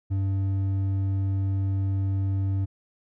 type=tone with hard clipping; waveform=sine; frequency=97.1 Hz; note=G2; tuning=16 cents flat; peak=-24 dBFS; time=0.1-2.66 s; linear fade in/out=20 ms; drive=5 dB; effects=none